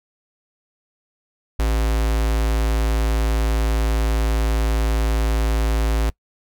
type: tone with notch filter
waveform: square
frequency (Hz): 55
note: A1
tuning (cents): 0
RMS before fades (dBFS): -19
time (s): 1.59-6.1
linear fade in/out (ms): 5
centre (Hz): 130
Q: 1.1
effects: noise-tail reverb RT60 0.1 s tail -24 dB re dry